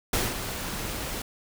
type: noise with ADSR envelope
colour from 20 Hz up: pink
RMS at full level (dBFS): -24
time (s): 0.13-1.22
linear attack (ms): 4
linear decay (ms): 200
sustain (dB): -9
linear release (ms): 5
effects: none